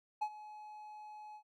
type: tone with ADSR envelope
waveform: triangle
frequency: 848 Hz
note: G#5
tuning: 36 cents sharp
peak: -29 dBFS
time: 0.21-1.43 s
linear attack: 13 ms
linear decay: 64 ms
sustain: -17 dB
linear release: 78 ms
effects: none